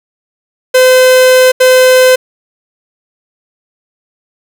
45% pulse tone bursts at uneven times, 512 Hz, C5, 38 cents flat, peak -3 dBFS, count 2, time 0.74-1.52 / 1.6-2.16 s, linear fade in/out 10 ms, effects none

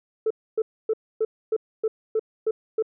sine tone bursts, 440 Hz, A4, in tune, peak -18 dBFS, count 9, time 0.26-2.825 s, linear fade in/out 5 ms, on 45 ms, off 270 ms, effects tanh soft clip ceiling -16 dBFS

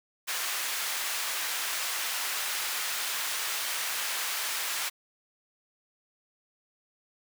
pink high-pass noise, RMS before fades -32 dBFS, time 0.27-4.9 s, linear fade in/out 20 ms, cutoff 1300 Hz, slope 12 dB/octave, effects none

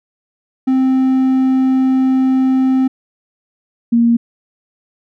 triangle / sine tone pair in turn, 261.6 / 234.1 Hz, C4 / A#3, 0 / +8 cents, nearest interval major second, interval 192 cents, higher first, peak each -8 / -8 dBFS, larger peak neither, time 0.67-2.88 / 3.92-4.17 s, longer first, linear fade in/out 10 ms, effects none

